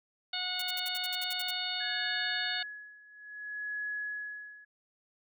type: harmonic tone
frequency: 730 Hz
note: F#5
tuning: 24 cents flat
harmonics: 1 / 2 / 3 / 4 / 5 / 6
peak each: -43 / -41 / -42 / -39 / -37 / -38 dBFS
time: 0.33-2.63 s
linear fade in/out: 5 ms
type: noise bursts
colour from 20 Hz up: blue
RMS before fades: -40 dBFS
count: 11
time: 0.59-1.51 s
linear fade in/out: 5 ms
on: 30 ms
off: 59 ms
type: tone with tremolo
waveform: sine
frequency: 1687 Hz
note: G#6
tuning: 27 cents sharp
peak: -33 dBFS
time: 1.8-4.65 s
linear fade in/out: 10 ms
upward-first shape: sine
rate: 0.6 Hz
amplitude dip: 90%
effects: none

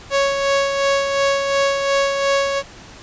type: tone with tremolo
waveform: sawtooth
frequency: 554.4 Hz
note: C#5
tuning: in tune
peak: -10 dBFS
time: 0.1-2.63 s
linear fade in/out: 50 ms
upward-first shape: sine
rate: 2.8 Hz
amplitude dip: 45%
effects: pink hiss -40 dBFS RMS until 3.02 s + resampled to 16000 Hz

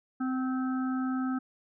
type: harmonic tone with a mistuned harmonic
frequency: 259.3 Hz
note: C4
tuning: 15 cents flat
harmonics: 1 / 3 / 5 / 6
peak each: -28 / -42 / -39 / -45 dBFS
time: 0.2-1.39 s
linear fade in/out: 10 ms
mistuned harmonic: 3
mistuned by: -20 cents
effects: none

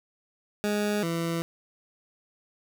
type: tone pair in turn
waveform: 20% pulse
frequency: 207.7 / 167.06 Hz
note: G#3 / E3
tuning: 0 / +23 cents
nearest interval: major third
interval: 377 cents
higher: first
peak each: -20 / -22 dBFS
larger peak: first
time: 0.64-1.03 / 1.03-1.42 s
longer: neither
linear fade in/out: 0 ms
effects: 10-bit

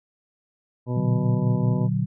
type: harmonic tone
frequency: 123.47 Hz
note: B2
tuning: in tune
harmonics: 1 / 2 / 3 / 4 / 5 / 7 / 8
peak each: -24 / -30 / -34 / -36 / -38 / -41 / -42 dBFS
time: 0.86-1.89 s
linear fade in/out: 50 ms
type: chord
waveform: sine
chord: Bb augmented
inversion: none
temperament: equal with one note detuned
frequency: 118.17 / 146.83 / 185 Hz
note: Bb2 / D3 / F#3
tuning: +24 / 0 / 0 cents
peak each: -25 dBFS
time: 0.95-2.06 s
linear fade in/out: 20 ms
effects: none

